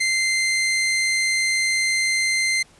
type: tone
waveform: sawtooth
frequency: 2082 Hz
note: C7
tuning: 9 cents flat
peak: -15 dBFS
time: 0-2.63 s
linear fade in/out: 10 ms
effects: pink hiss -53 dBFS RMS until 2.79 s + resampled to 24000 Hz